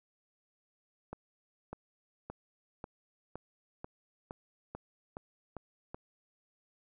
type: accelerating click train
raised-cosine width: 1 ms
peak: -27 dBFS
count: 11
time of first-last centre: 1.13-5.945 s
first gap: 600 ms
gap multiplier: 0.95
effects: none